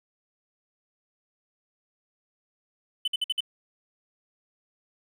triangle tone bursts, 3013 Hz, F#7, 31 cents sharp, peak -22 dBFS, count 5, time 3.05-3.406 s, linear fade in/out 5 ms, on 28 ms, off 54 ms, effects none

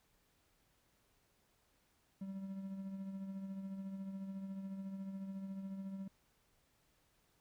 triangle tone with tremolo, 193.5 Hz, G3, 22 cents flat, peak -38 dBFS, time 2.21-6.08 s, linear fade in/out 5 ms, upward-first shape triangle, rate 14 Hz, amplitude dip 50%, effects pink hiss -75 dBFS RMS until 7.4 s

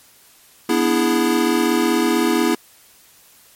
square chord, E dominant seventh, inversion second, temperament equal with one note detuned, 245 / 293.7 / 329.6 / 415.3 Hz, B3 / D4 / E4 / G#4, -14 / 0 / 0 / 0 cents, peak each -21 / -24 / -19 / -23 dBFS, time 0.69-2.55 s, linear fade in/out 5 ms, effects white hiss -50 dBFS RMS until 3.55 s + MP3 64 kbps

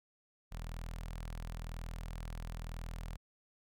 sawtooth tone with notch filter, 41 Hz, E1, 9 cents flat, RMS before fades -43 dBFS, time 0.51-3.17 s, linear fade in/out 20 ms, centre 340 Hz, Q 0.89, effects none

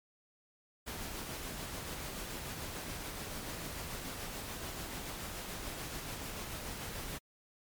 pink noise with tremolo, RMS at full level -41 dBFS, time 0.86-7.19 s, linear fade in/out 20 ms, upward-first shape sine, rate 6.9 Hz, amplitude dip 25%, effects MP3 96 kbps

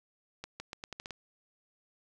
accelerating click train, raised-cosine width 0.2 ms, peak -23 dBFS, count 8, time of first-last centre 0.44-1.107 s, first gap 160 ms, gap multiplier 0.82, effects none

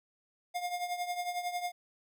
square tone with tremolo, 710 Hz, F5, 28 cents sharp, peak -31 dBFS, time 0.54-1.72 s, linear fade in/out 20 ms, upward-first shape triangle, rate 11 Hz, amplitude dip 75%, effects none

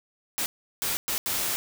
white noise bursts at uneven times, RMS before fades -28 dBFS, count 4, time 0.38-0.46 / 0.82-0.97 / 1.08-1.18 / 1.26-1.56 s, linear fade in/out 0 ms, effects none

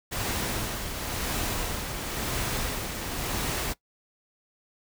pink noise with tremolo, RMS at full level -29 dBFS, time 0.11-3.74 s, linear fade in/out 20 ms, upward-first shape sine, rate 0.96 Hz, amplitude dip 45%, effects noise-tail reverb RT60 0.1 s tail -19 dB re dry

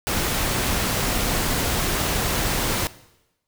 pink noise, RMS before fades -23 dBFS, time 0.07-2.87 s, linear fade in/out 0 ms, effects noise-tail reverb RT60 0.9 s tail -18 dB re dry

